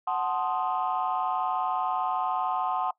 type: chord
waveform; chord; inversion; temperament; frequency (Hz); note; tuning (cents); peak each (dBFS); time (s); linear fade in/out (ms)
sine; F# diminished seventh; none; equal with one note detuned; 740 / 873.4 / 1046.5 / 1244.5; F#5 / A5 / C6 / Eb6; 0 / -13 / 0 / 0; -28 / -31 / -30 / -33; 0.07-2.91; 5
effects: noise-tail reverb RT60 0.1 s tail -20 dB re dry + tanh soft clip ceiling -18 dBFS